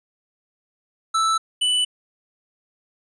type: tone pair in turn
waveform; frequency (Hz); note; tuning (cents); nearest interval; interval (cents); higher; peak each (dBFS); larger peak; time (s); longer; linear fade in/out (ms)
square; 1318.5 / 2980; E6 / F#7; 0 / +12; octave + major second; 1412; second; -18; neither; 1.14-1.38 / 1.61-1.85; neither; 10
effects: resampled to 22050 Hz